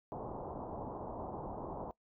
white low-pass noise, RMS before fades -43 dBFS, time 0.12-1.91 s, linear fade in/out 0 ms, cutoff 970 Hz, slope 48 dB/octave, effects noise-tail reverb RT60 0.1 s tail -20 dB re dry

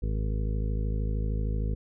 harmonic tone, 53.1 Hz, G#1, 39 cents sharp, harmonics 1 / 2 / 3 / 4 / 5 / 7 / 8 / 9, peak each -27 / -33 / -38 / -40 / -44 / -47 / -45 / -45 dBFS, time 0.02-1.75 s, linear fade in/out 10 ms, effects none

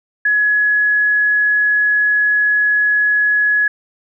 sine tone, 1687 Hz, G#6, 27 cents sharp, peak -11 dBFS, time 0.25-3.68 s, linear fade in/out 5 ms, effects none

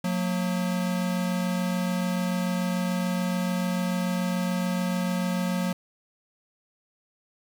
square tone pair together, 181 / 227.9 Hz, F#3 / A#3, -38 / -39 cents, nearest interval major third, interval 399 cents, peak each -26 / -32 dBFS, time 0.04-5.73 s, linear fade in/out 5 ms, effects 9-bit

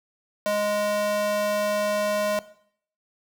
square tone with high-pass filter, 207.7 Hz, G#3, in tune, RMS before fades -24 dBFS, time 0.46-2.39 s, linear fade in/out 0 ms, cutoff 490 Hz, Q 4.3, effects noise-tail reverb RT60 0.6 s tail -17 dB re dry

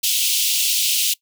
pink high-pass noise, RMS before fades -19 dBFS, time 0.03-1.14 s, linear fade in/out 10 ms, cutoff 2700 Hz, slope 48 dB/octave, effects noise-tail reverb RT60 0.1 s tail -21 dB re dry

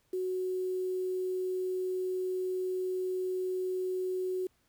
sine tone with quantisation, 370 Hz, F#4, in tune, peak -30 dBFS, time 0.13-4.47 s, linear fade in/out 5 ms, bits 9, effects pink hiss -72 dBFS RMS until 4.68 s

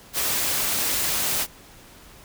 white noise, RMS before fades -24 dBFS, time 0.13-1.47 s, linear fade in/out 50 ms, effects pink hiss -48 dBFS RMS until 2.24 s

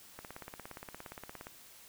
click train, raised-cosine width 0.5 ms, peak -29 dBFS, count 23, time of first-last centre 0.19-1.469 s, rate 17.2 Hz, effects white hiss -56 dBFS RMS until 1.88 s

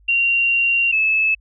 sine tone pair in turn, 2761 / 2606 Hz, F7 / E7, -20 / -20 cents, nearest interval minor second, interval 100 cents, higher first, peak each -14 dBFS, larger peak neither, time 0.08-0.92 / 0.92-1.35 s, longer first, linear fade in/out 10 ms, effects added 50 Hz sine -49 dBFS peak until 1.4 s

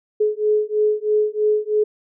sine beating tone pair, 423.1 / 426.2 Hz, G#4 / G#4, +32 / +45 cents, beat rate 3.1 Hz, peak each -19 dBFS, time 0.2-1.84 s, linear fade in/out 10 ms, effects none

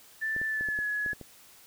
sine tone with pitch glide, 1765 to 1691.1 Hz, A6 to G#6, +5 to +31 cents, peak -28 dBFS, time 0.21-1.14 s, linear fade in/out 20 ms, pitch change -74 cents, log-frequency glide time 0.46-0.85 s
clicks, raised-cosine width 2 ms, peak -29 dBFS, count 8, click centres 0.364 / 0.415 / 0.61 / 0.687 / 0.789 / 1.062 / 1.132 / 1.213 s
effects white hiss -55 dBFS RMS until 1.66 s

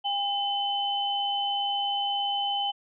sine tone pair together, 805 / 3039 Hz, G5 / F#7, +46 / +46 cents, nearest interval octave + major seventh, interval 2300 cents, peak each -28 dBFS, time 0.04-2.72 s, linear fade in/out 20 ms, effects none

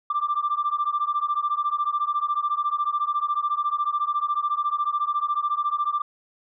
sine beating tone pair, 1174.7 / 1188.7 Hz, D6 / D6, 0 / +21 cents, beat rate 14 Hz, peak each -24 dBFS, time 0.1-6.02 s, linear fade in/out 5 ms, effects tanh soft clip ceiling -16 dBFS

